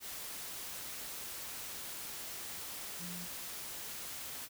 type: tone in noise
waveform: sine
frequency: 176.3 Hz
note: F3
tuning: 17 cents sharp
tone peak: -45 dBFS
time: 2.98-3.28 s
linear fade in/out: 50 ms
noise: white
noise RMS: -44 dBFS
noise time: 0-4.49 s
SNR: -4 dB
effects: none